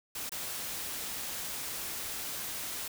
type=noise with dropouts; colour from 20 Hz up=white; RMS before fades=-38 dBFS; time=0.15-2.88 s; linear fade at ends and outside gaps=5 ms; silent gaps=0.294-0.318 s; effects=none